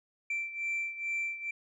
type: beating tone pair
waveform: sine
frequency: 2343 / 2345.3 Hz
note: D7 / D7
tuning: -5 / -3 cents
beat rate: 2.3 Hz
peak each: -32 / -36 dBFS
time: 0.3-1.51 s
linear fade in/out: 5 ms
effects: tanh soft clip ceiling -28 dBFS